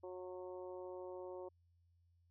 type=harmonic tone; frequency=182.6 Hz; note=F#3; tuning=23 cents flat; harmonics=2 / 3 / 4 / 5 / 6; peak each=-48 / -50 / -59 / -57 / -63 dBFS; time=0.03-1.49 s; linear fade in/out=10 ms; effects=added 86 Hz sine -70 dBFS peak until 2.3 s